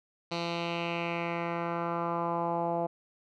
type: tone with low-pass filter sweep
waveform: 10% pulse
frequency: 170 Hz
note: F3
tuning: 46 cents flat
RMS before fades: -32 dBFS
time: 0.31-2.87 s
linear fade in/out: 10 ms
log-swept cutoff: 4200 to 710 Hz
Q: 2.7
effects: none